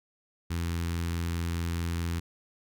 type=tone with notch filter; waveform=sawtooth; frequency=84.7 Hz; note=E2; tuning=48 cents sharp; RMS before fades=-31 dBFS; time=0.5-2.2 s; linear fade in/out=10 ms; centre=620 Hz; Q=0.78; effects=none